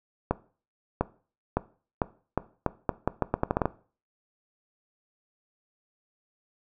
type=accelerating click train; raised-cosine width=1 ms; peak=-9 dBFS; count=15; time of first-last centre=0.31-3.656 s; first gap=700 ms; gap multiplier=0.8; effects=noise-tail reverb RT60 0.4 s tail -18 dB re dry